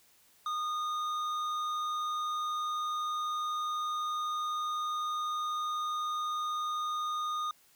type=tone with hard clipping; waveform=triangle; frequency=1228 Hz; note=D#6; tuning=23 cents flat; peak=-33 dBFS; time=0.46-7.51 s; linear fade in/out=2 ms; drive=12 dB; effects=white hiss -64 dBFS RMS until 7.75 s